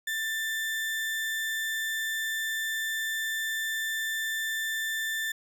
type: tone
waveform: 35% pulse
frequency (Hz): 1776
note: A6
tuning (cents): +16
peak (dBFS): -27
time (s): 0.07-5.32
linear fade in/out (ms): 5
effects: none